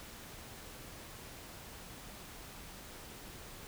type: silence
effects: pink hiss -50 dBFS RMS until 3.67 s